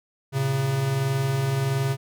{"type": "tone pair together", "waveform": "square", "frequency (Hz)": [114.3, 135.72], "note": ["A#2", "C#3"], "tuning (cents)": [-34, -36], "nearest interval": "minor third", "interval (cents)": 298, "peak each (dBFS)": [-31, -23], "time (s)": [0.32, 1.97], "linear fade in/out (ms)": 50, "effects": []}